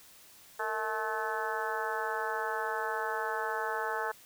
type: harmonic tone with a mistuned harmonic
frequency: 216.4 Hz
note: A3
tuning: 29 cents flat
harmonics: 2 / 3 / 4 / 5 / 6 / 7 / 8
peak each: -38 / -41 / -36 / -40 / -40 / -38 / -40 dBFS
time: 0.59-4.12 s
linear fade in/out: 10 ms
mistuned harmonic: 2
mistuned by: +80 cents
effects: white hiss -56 dBFS RMS until 4.25 s